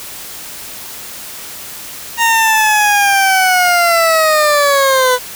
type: linear sweep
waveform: 20% pulse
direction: down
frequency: 932.3 to 493.9 Hz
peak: -4 dBFS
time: 2.17-5.19 s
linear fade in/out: 50 ms
effects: white hiss -29 dBFS RMS until 5.35 s